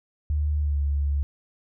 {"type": "tone with pitch glide", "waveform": "sine", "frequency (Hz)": [74.4, 71.33], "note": ["D2", "D2"], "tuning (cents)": [23, -50], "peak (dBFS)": -21, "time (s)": [0.3, 1.23], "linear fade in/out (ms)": 0, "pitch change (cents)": -73, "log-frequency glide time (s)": [0.6, 0.78], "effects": []}